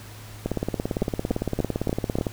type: two click trains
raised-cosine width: 2 ms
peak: -11 / -9 dBFS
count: 33 / 5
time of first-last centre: 0.46-2.268 / 1.02-2.186 s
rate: 17.7 / 3.43 Hz
effects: added 106 Hz sine -41 dBFS peak until 2.32 s + pink hiss -45 dBFS RMS until 2.32 s